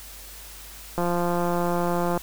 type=click train; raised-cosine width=1 ms; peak=-12 dBFS; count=209; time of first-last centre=0.98-2.175 s; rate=174 Hz; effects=added 50 Hz sine -45 dBFS peak until 2.22 s + white hiss -43 dBFS RMS until 2.22 s